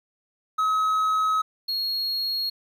triangle tone pair in turn, 1278 / 4299 Hz, D#6 / C8, +46 / +46 cents, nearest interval octave + major sixth, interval 2100 cents, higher second, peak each -18 / -23 dBFS, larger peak first, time 0.58-1.42 / 1.68-2.5 s, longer first, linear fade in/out 10 ms, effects 10-bit

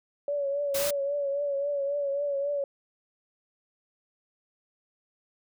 sine tone with vibrato, 566 Hz, C#5, 36 cents sharp, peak -26 dBFS, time 0.28-2.64 s, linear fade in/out 2 ms, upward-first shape triangle, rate 3.7 Hz, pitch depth 52 cents each way
white noise, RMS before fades -31 dBFS, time 0.74-0.91 s, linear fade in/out 10 ms
effects none

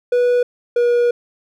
triangle tone pair in turn, 489.4 / 480.4 Hz, B4 / B4, -16 / -48 cents, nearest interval unison, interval 32 cents, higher first, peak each -10 dBFS, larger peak neither, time 0.12-0.43 / 0.76-1.11 s, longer second, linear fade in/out 5 ms, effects none

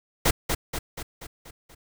pink noise with echo, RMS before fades -19 dBFS, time 0.25-0.31 s, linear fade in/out 10 ms, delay 240 ms, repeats 6, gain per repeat -5 dB, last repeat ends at 1.75 s, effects none

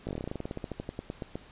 slowing click train, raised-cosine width 2 ms, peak -21 dBFS, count 23, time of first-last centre 0.07-1.355 s, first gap 18 ms, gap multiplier 1.1, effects pink hiss -54 dBFS RMS until 1.51 s + resampled to 8000 Hz

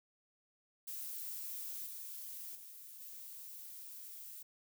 violet noise with level steps, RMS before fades -44 / -47 / -53 / -50 dBFS, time 0.87-4.43 s, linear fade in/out 10 ms, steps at 1.86 / 2.55 / 3 s, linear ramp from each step 5 ms, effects none

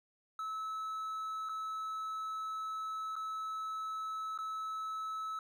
triangle tone with dropouts, 1300 Hz, E6, 24 cents flat, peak -35 dBFS, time 0.39-5.39 s, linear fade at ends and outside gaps 2 ms, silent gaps 1.489-1.493 / 3.156-3.163 / 4.377-4.387 s, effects none

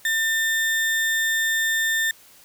35% pulse tone, 1800 Hz, A6, 39 cents sharp, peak -18 dBFS, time 0.05-2.11 s, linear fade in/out 2 ms, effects white hiss -51 dBFS RMS until 2.44 s

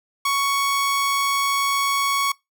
sawtooth tone, 1113 Hz, C#6, 7 cents sharp, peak -15 dBFS, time 0.25-2.32 s, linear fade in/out 5 ms, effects noise-tail reverb RT60 0.2 s tail -24 dB re dry

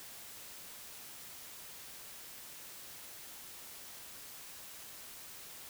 silence, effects white hiss -50 dBFS RMS until 5.69 s

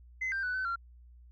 sine tone with pitch steps, 2048 / 1575 / 1488 / 1520 / 1376 Hz, C7 / G6 / F#6 / F#6 / F6, -38 / +8 / +9 / +46 / -26 cents, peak -29 dBFS, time 0.21-0.76 s, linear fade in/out 10 ms, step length 110 ms, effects tanh soft clip ceiling -28 dBFS + added 60 Hz sine -52 dBFS peak until 1.31 s

